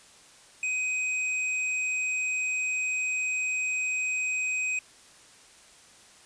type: tone with hard clipping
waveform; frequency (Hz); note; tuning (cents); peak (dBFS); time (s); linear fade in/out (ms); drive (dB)
sine; 2513; D#7; +17; -28; 0.63-4.79; 2; 11
effects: white hiss -54 dBFS RMS until 6.25 s + resampled to 22050 Hz